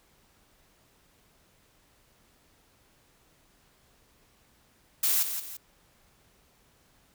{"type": "noise with echo", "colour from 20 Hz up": "blue", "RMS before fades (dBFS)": -25, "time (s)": [5.03, 5.23], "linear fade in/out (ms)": 5, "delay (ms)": 170, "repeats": 2, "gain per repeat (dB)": -8, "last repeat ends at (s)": 5.57, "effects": ["pink hiss -64 dBFS RMS until 7.14 s"]}